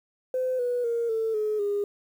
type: tone with pitch steps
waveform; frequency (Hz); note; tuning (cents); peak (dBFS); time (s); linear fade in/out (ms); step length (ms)
sine; 512 / 489.2 / 467.3 / 446.5 / 426.6 / 407.6; C5 / B4 / A#4 / A4 / G#4 / G#4; -38 / -16 / +4 / +25 / +46 / -32; -23; 0.34-1.84; 2; 250
effects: tanh soft clip ceiling -19 dBFS + 9-bit